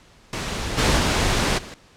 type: noise with level steps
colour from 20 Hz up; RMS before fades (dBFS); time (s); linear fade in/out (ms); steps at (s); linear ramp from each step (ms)
pink; -27 / -18 / -20 / -37; 0.33-1.74; 0; 0.77 / 0.97 / 1.57; 20
effects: pink hiss -52 dBFS RMS until 1.96 s + low-pass 7000 Hz 12 dB/octave